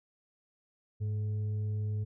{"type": "tone with frequency modulation", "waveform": "sine", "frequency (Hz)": 103.83, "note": "G#2", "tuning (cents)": 0, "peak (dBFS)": -30, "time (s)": [1, 2.05], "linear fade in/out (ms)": 20, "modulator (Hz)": 325, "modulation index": 0.2, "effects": []}